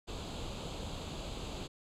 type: noise with comb filter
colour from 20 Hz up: pink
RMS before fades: -41 dBFS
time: 0.07-1.68 s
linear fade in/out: 20 ms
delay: 0.27 ms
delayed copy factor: +0.7
effects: low-pass 6000 Hz 12 dB/octave